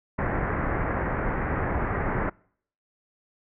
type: low-pass noise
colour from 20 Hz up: pink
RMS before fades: -27 dBFS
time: 0.18-2.3 s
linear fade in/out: 10 ms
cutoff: 2000 Hz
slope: 48 dB/octave
effects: noise-tail reverb RT60 0.6 s tail -26 dB re dry